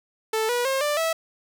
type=tone with pitch steps; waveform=sawtooth; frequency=440 / 485.4 / 535.5 / 590.7 / 651.7 Hz; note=A4 / B4 / C5 / D5 / E5; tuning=0 / -30 / +40 / +10 / -20 cents; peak=-18 dBFS; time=0.33-1.13 s; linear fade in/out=5 ms; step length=160 ms; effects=none